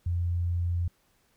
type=tone; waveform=sine; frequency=86.8 Hz; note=F2; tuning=10 cents flat; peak=-25 dBFS; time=0.06-0.88 s; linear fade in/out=5 ms; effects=pink hiss -68 dBFS RMS until 1.36 s